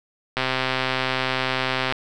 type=click train; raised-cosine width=0.3 ms; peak=-6 dBFS; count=203; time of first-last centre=0.37-1.924 s; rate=130 Hz; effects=none